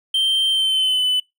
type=tone with pitch glide; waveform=triangle; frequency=3136 to 3000 Hz; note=G7 to F#7; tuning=0 to +23 cents; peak=-14 dBFS; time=0.14-1.2 s; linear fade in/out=5 ms; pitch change=-77 cents; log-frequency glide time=0.5-1.07 s; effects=noise-tail reverb RT60 0.2 s tail -24 dB re dry